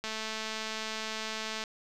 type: click train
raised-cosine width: 0.2 ms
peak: -19 dBFS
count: 351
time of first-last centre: 0.04-1.638 s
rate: 219 Hz
effects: 10-bit